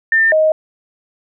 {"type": "tone pair in turn", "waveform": "sine", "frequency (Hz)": [1798, 626], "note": ["A6", "D#5"], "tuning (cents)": [37, 10], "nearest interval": "octave + tritone", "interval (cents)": 1827, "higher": "first", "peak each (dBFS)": -9, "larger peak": "neither", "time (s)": [[0.12, 0.32], [0.32, 0.52]], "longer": "neither", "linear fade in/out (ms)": 2, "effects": []}